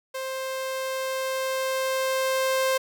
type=tone with level ramp; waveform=sawtooth; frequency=526 Hz; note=C5; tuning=9 cents sharp; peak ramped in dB=-26 to -17 dBFS; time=0.14-2.78 s; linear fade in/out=10 ms; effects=none